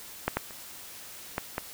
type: clicks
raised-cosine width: 0.5 ms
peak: -10 / -11 / -30 / -13 / -14 dBFS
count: 5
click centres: 0.28 / 0.37 / 0.508 / 1.381 / 1.581 s
effects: white hiss -45 dBFS RMS until 1.73 s